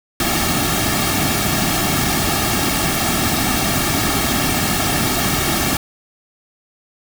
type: noise with comb filter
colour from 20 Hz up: pink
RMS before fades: -18 dBFS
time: 0.2-5.77 s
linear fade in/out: 2 ms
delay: 2 ms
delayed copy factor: -0.7
effects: none